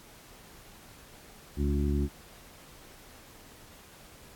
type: harmonic tone with a mistuned harmonic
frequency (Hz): 71.4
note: D2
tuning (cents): -48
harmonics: 1 / 2 / 3 / 4 / 5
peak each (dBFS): -27 / -34 / -33 / -35 / -36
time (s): 1.56-2.09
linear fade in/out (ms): 50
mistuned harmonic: 5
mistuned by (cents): +15
effects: pink hiss -53 dBFS RMS until 4.35 s + AAC 64 kbps